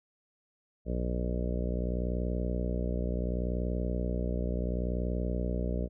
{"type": "harmonic tone", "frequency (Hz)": 60.7, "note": "B1", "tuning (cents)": -29, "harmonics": [1, 2, 3, 4, 5, 6, 7, 8, 9, 10], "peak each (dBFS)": [-31, -40, -36, -41, -43, -45, -42, -43, -44, -43], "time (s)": [0.85, 5.89], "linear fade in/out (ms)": 50, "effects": []}